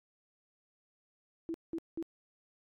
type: tone bursts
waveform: sine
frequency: 329.6 Hz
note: E4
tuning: in tune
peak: -34 dBFS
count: 3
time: 1.49-2.026 s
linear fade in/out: 0 ms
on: 52 ms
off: 190 ms
effects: AAC 48 kbps